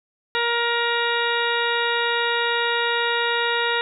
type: harmonic tone with a mistuned harmonic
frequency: 471.2 Hz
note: A#4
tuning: 19 cents sharp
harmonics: 1 / 2 / 3 / 4 / 5 / 6 / 7 / 8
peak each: -26 / -26 / -26 / -26 / -33 / -30 / -34 / -29 dBFS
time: 0.35-3.81 s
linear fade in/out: 0 ms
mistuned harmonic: 7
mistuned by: +48 cents
effects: none